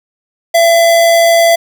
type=tone with amplitude modulation; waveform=square; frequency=673 Hz; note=E5; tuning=36 cents sharp; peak=-5 dBFS; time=0.54-1.56 s; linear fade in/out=10 ms; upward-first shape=sine; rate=112 Hz; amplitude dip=25%; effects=none